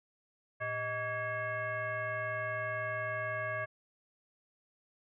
sine tone with frequency modulation, 1139 Hz, C#6, 47 cents sharp, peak -33 dBFS, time 0.6-3.66 s, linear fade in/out 20 ms, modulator 513 Hz, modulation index 1.7, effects none

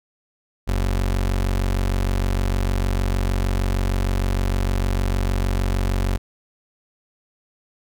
30% pulse tone, 46.52 Hz, F#1, 10 cents sharp, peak -16 dBFS, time 0.67-6.18 s, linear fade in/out 20 ms, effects none

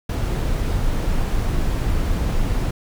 brown noise, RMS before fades -20 dBFS, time 0.09-2.71 s, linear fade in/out 5 ms, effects none

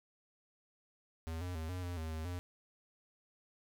square tone with pitch steps, 81.4 / 89.8 / 80 / 90.9 / 88.3 / 80 / 79.4 / 88.9 Hz, E2 / F2 / D#2 / F#2 / F2 / D#2 / D#2 / F2, -21 / +49 / +49 / -30 / +20 / +49 / +36 / +31 cents, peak -39 dBFS, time 1.27-2.39 s, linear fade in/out 0 ms, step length 140 ms, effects none

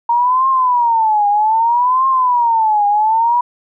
sine tone with vibrato, 932.3 Hz, A#5, in tune, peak -10 dBFS, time 0.09-3.41 s, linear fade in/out 5 ms, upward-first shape triangle, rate 0.63 Hz, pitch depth 240 cents each way, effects none

